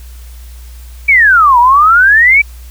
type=exponential two-way sweep; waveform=sine; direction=down then up; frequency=2341 to 938 to 2341 Hz; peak=-3 dBFS; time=1.08-2.42 s; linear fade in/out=10 ms; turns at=1.59 s; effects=added 60 Hz sine -28 dBFS peak until 2.7 s + white hiss -42 dBFS RMS until 2.7 s